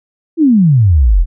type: exponential sweep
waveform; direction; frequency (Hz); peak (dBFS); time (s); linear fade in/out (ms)
sine; down; 344.4 to 36.94; -5; 0.37-1.26; 50
effects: none